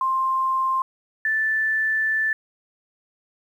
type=tone pair in turn; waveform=sine; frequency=1053 / 1758.7 Hz; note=C6 / A6; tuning=+11 / -1 cents; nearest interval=major sixth; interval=888 cents; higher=second; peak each=-19 dBFS; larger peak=neither; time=0.01-0.82 / 1.25-2.33 s; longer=second; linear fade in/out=2 ms; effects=9-bit